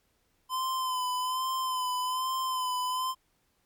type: tone with vibrato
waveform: square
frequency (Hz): 1022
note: C6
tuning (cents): -41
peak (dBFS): -29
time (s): 0.49-3.15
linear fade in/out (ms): 50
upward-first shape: sine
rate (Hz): 1.2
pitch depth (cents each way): 35
effects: pink hiss -72 dBFS RMS until 3.65 s + MP3 96 kbps